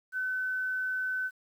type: tone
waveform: sine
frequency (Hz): 1515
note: F#6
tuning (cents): +40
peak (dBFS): -29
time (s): 0.12-1.31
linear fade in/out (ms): 50
effects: 10-bit